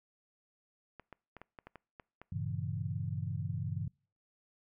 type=clicks; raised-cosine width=0.5 ms; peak=-33 dBFS; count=9; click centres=0.997 / 1.127 / 1.367 / 1.416 / 1.588 / 1.67 / 1.757 / 1.998 / 2.216 s
type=chord; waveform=sine; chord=G diminished seventh; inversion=none; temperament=equal; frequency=98 / 116.54 / 138.59 / 164.81 Hz; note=G2 / Bb2 / Db3 / Fb3; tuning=0 / 0 / 0 / 0 cents; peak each=-38 / -41 / -39 / -41 dBFS; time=2.32-3.88 s; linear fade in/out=5 ms
effects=noise-tail reverb RT60 0.4 s tail -26 dB re dry